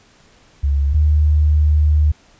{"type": "tone pair in turn", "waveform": "sine", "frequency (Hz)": [70.3, 75.46], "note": ["C#2", "D2"], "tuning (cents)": [25, 48], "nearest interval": "minor second", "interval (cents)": 123, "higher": "second", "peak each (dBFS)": [-13, -10], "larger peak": "second", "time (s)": [[0.63, 0.94], [0.94, 2.12]], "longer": "second", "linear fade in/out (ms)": 10, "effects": ["pink hiss -51 dBFS RMS until 2.39 s", "resampled to 16000 Hz"]}